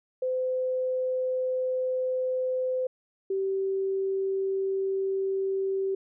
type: tone pair in turn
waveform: sine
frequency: 512 / 386.6 Hz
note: C5 / G4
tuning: -38 / -24 cents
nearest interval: perfect fourth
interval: 486 cents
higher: first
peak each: -25 dBFS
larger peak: neither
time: 0.22-2.87 / 3.3-5.95 s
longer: neither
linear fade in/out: 5 ms
effects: none